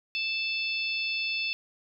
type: harmonic tone with a mistuned harmonic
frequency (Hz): 880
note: A5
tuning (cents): 0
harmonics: 3 / 4 / 5 / 6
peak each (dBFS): -29 / -36 / -37 / -39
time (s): 0.15-1.53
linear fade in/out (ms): 0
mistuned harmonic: 6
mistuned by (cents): -23
effects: none